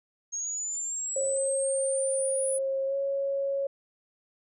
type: linear sweep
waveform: sine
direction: up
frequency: 6500 to 9956 Hz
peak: -30 dBFS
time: 0.32-2.59 s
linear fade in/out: 20 ms
type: tone with pitch glide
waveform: sine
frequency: 539 to 551.9 Hz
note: C#5 to C#5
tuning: -49 to -8 cents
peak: -26 dBFS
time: 1.16-3.67 s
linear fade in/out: 5 ms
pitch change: +41 cents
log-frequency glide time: 2.86-2.95 s
effects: none